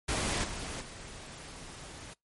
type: noise with level steps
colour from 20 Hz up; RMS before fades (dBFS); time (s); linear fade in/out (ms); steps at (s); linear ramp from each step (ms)
pink; -31 / -39 / -46; 0.08-2.14; 10; 0.43 / 0.8; 20
effects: noise-tail reverb RT60 0.2 s tail -26 dB re dry + MP3 48 kbps